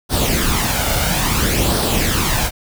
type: noise with flanger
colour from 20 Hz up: pink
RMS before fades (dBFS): -17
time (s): 0.09-2.51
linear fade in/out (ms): 50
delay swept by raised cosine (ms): 0.21 to 1.41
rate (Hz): 0.59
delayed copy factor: +0.55
effects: none